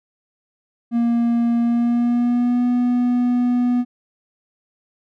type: tone with pitch glide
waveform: triangle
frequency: 235 to 245.1 Hz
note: A#3 to B3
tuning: +14 to -13 cents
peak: -13 dBFS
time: 0.91-3.85 s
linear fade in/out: 50 ms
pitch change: +73 cents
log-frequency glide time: 1.61-2.65 s
effects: none